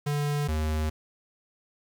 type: tone pair in turn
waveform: square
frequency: 145.9 / 77.51 Hz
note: D3 / D#2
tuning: -11 / -6 cents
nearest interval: major seventh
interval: 1095 cents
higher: first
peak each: -26 dBFS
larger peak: neither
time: 0.06-0.48 / 0.48-0.9 s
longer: neither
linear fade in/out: 10 ms
effects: 9-bit